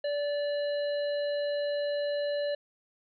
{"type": "harmonic tone", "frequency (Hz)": 580, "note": "D5", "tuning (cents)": -22, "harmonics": [1, 3, 5, 7], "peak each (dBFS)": [-28, -42, -46, -43], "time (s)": [0.04, 2.55], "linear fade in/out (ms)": 5, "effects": []}